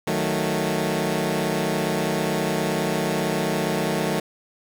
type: chord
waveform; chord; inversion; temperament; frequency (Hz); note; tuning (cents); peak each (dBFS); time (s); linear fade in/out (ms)
15% pulse; D# diminished; none; equal; 155.56 / 185 / 220; D#3 / F#3 / A3; 0 / 0 / 0; -20; 0.07-4.2; 5
effects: 7-bit